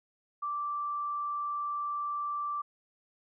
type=tone; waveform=sine; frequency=1170 Hz; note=D6; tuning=7 cents flat; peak=-31 dBFS; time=0.42-2.62 s; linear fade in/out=10 ms; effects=none